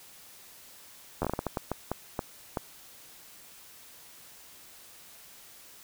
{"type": "slowing click train", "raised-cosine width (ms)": 1, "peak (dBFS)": -15, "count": 13, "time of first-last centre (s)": [1.22, 2.572], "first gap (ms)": 11, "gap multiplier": 1.38, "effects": ["white hiss -52 dBFS RMS until 5.83 s"]}